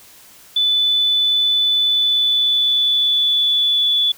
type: tone with pitch glide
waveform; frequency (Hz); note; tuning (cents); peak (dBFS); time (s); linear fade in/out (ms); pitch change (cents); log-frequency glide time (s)
sine; 3491 to 3447; A7 to A7; -14 to -36; -13; 0.56-4.12; 5; -22; 1.82-3.84
effects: white hiss -45 dBFS RMS until 4.17 s